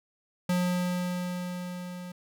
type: tone with level ramp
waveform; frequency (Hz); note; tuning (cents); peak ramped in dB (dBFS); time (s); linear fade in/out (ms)
square; 179.2; F3; +45; -24 to -39; 0.49-2.12; 5
effects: none